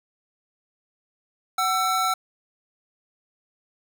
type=tone pair together; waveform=square; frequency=749.2 / 1335 Hz; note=F#5 / E6; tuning=+21 / +22 cents; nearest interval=minor seventh; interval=1001 cents; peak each=-26 / -23 dBFS; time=1.58-2.14 s; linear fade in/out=5 ms; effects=none